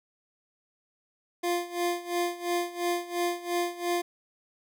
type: tone with tremolo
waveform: 25% pulse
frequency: 349.2 Hz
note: F4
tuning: in tune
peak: -21 dBFS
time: 1.43-4.02 s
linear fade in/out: 10 ms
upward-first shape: sine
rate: 2.9 Hz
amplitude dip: 85%
effects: none